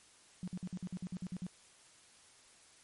sine tone bursts, 181.1 Hz, F#3, 37 cents flat, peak -37 dBFS, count 11, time 0.43-1.466 s, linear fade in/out 0 ms, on 46 ms, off 53 ms, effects white hiss -62 dBFS RMS until 2.83 s + MP3 48 kbps

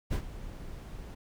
brown noise with ADSR envelope, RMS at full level -27 dBFS, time 0.1-1.15 s, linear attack 29 ms, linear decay 83 ms, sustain -15 dB, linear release 10 ms, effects none

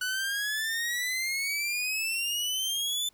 sawtooth exponential sweep, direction up, 1480 to 3537 Hz, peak -25 dBFS, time 0.01-3.09 s, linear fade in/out 5 ms, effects pink hiss -65 dBFS RMS until 3.13 s

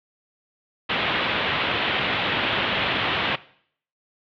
white low-pass noise, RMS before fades -24 dBFS, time 0.89-3.36 s, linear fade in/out 10 ms, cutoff 3500 Hz, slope 48 dB/octave, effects noise-tail reverb RT60 0.6 s tail -19 dB re dry + high-pass 80 Hz 12 dB/octave

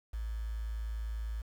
sine tone with quantisation, 55 Hz, A1, in tune, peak -34 dBFS, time 0.13-1.42 s, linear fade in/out 10 ms, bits 9, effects none

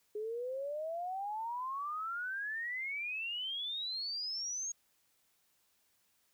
sine exponential sweep, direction up, 415.3 to 6630 Hz, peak -36 dBFS, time 0.15-4.72 s, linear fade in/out 5 ms, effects white hiss -74 dBFS RMS until 6.33 s

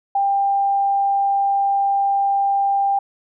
sine tone, 794 Hz, G5, 22 cents sharp, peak -15 dBFS, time 0.15-2.99 s, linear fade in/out 5 ms, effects none

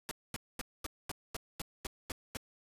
pink noise bursts, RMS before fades -39 dBFS, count 10, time 0.09-2.37 s, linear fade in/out 0 ms, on 21 ms, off 230 ms, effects resampled to 32000 Hz

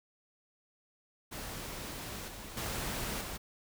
pink noise with level steps, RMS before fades -42 / -46 / -37 / -41 dBFS, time 1.31-3.38 s, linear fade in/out 20 ms, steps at 2.28 / 2.57 / 3.21 s, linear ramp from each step 2 ms, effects none

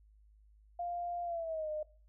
sine tone with pitch glide, 698.5 to 611.6 Hz, F5 to D#5, 0 to -30 cents, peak -35 dBFS, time 0.79-1.83 s, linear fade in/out 5 ms, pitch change -230 cents, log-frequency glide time 1.24-1.7 s, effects noise-tail reverb RT60 0.4 s tail -19 dB re dry + added 52 Hz sine -60 dBFS peak until 2.08 s

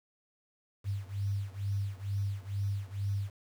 sine beating tone pair, 98.7 / 100.9 Hz, G2 / G#2, +12 / -49 cents, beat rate 2.2 Hz, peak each -34 / -35 dBFS, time 0.84-3.31 s, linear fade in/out 50 ms, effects 9-bit

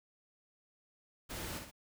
pink noise with echo, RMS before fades -43 dBFS, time 1.29-1.6 s, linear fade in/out 20 ms, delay 57 ms, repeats 2, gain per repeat -5 dB, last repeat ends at 1.714 s, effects none

